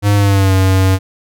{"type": "tone with pitch glide", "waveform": "square", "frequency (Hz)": [102.2, 94.81], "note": ["G#2", "F#2"], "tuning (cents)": [-27, 43], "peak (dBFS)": -9, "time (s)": [0.02, 0.99], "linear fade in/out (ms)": 50, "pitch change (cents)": -130, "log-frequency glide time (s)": [0.15, 0.54], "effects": []}